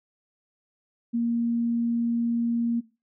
sine tone, 234.2 Hz, A#3, 8 cents sharp, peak -22 dBFS, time 1.13-2.81 s, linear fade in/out 20 ms, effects noise-tail reverb RT60 0.3 s tail -19 dB re dry

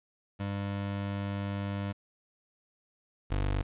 25% pulse tone pair in turn, 100 / 49.06 Hz, G2 / G1, +35 / +2 cents, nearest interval octave, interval 1233 cents, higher first, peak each -28 / -24 dBFS, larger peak second, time 0.39-1.93 / 3.3-3.63 s, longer first, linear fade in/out 20 ms, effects resampled to 8000 Hz + 10-bit

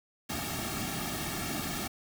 pink noise with comb filter, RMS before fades -35 dBFS, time 0.29-1.88 s, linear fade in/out 10 ms, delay 2 ms, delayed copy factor -0.85, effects none

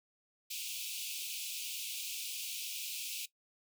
pink high-pass noise, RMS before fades -41 dBFS, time 0.5-3.26 s, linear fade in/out 10 ms, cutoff 2400 Hz, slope 96 dB/octave, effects noise-tail reverb RT60 0.1 s tail -17 dB re dry

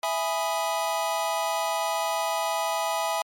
square chord, E major seventh, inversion none, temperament equal, 659.3 / 830.6 / 987.8 / 1244.5 Hz, E5 / G#5 / B5 / D#6, 0 / 0 / 0 / 0 cents, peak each -30 / -30 / -32 / -34 dBFS, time 0.03-3.22 s, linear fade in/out 2 ms, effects MP3 64 kbps

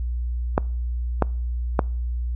clicks, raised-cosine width 1 ms, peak -3 dBFS, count 3, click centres 0.579 / 1.223 / 1.792 s, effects noise-tail reverb RT60 0.5 s tail -26 dB re dry + added 60 Hz sine -23 dBFS peak until 2.35 s

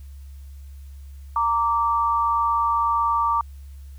sine tone pair together, 924 / 1165.7 Hz, A#5 / D6, -16 / -13 cents, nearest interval major third, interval 403 cents, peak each -22 / -20 dBFS, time 1.36-3.41 s, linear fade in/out 2 ms, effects added 69 Hz sine -37 dBFS peak until 3.98 s + white hiss -60 dBFS RMS until 3.98 s

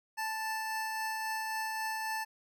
25% pulse tone with tremolo, 880 Hz, A5, in tune, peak -29 dBFS, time 0.17-2.25 s, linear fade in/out 20 ms, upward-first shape triangle, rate 3.7 Hz, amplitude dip 25%, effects none

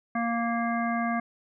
harmonic tone, 233.1 Hz, A#3, in tune, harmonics 1 / 3 / 5 / 7 / 9, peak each -28 / -30 / -33 / -36 / -37 dBFS, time 0.15-1.2 s, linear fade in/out 5 ms, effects none

